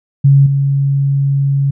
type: tone with level steps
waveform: sine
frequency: 138.9 Hz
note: C#3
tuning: 4 cents sharp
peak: -4 / -10 dBFS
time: 0.24-1.71 s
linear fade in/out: 10 ms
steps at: 0.46 s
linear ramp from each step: 5 ms
effects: none